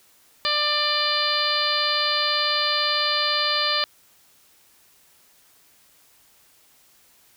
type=harmonic tone; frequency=594 Hz; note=D5; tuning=20 cents sharp; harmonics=1 / 2 / 3 / 4 / 5 / 6 / 7 / 8; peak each=-31 / -27 / -29 / -31 / -29 / -28 / -26 / -27 dBFS; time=0.45-3.84 s; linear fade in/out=0 ms; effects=white hiss -57 dBFS RMS until 7.36 s